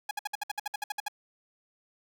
sawtooth tone bursts, 830.6 Hz, G#5, in tune, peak -26 dBFS, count 13, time 0.09-1.083 s, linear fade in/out 5 ms, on 21 ms, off 60 ms, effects none

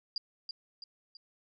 sine tone with echo, 4813 Hz, D8, 42 cents sharp, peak -31 dBFS, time 0.16-0.18 s, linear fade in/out 2 ms, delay 330 ms, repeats 3, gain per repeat -6 dB, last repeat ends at 1.17 s, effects none

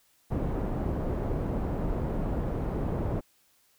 pink low-pass noise, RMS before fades -30 dBFS, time 0.3-3.21 s, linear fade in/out 20 ms, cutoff 610 Hz, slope 12 dB/octave, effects white hiss -66 dBFS RMS until 3.78 s

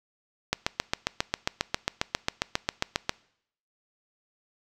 click train, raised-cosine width 0.2 ms, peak -6 dBFS, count 20, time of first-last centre 0.53-3.094 s, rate 7.41 Hz, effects noise-tail reverb RT60 0.7 s tail -23 dB re dry

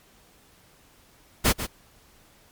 pink noise with echo, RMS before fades -19 dBFS, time 1.44-1.53 s, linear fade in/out 20 ms, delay 140 ms, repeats 1, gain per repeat -11 dB, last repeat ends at 1.67 s, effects pink hiss -57 dBFS RMS until 2.51 s + MP3 96 kbps

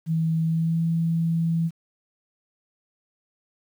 sine tone with pitch glide, 161.9 to 165.3 Hz, E3 to E3, -31 to +5 cents, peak -20 dBFS, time 0.06-1.71 s, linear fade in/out 50 ms, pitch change +36 cents, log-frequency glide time 0.42-0.82 s, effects 9-bit

